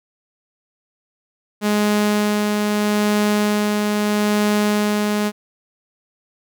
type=tone with tremolo; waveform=sawtooth; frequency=208.8 Hz; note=G#3; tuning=10 cents sharp; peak=-11 dBFS; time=1.61-5.32 s; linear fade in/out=50 ms; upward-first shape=sine; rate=0.78 Hz; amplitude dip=25%; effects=none